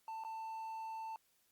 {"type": "tone with dropouts", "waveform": "triangle", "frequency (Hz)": 890, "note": "A5", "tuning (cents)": 20, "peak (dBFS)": -40, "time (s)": [0.08, 1.16], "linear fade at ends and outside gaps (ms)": 1, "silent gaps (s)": [0.238, 0.248], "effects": ["white hiss -75 dBFS RMS until 1.51 s", "Opus 48 kbps"]}